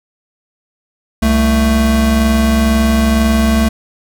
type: tone pair together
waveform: square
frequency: 66.62 / 221.9 Hz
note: C2 / A3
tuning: +32 / +15 cents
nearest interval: octave + major sixth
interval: 2083 cents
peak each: -14 / -12 dBFS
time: 1.22-3.69 s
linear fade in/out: 10 ms
effects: none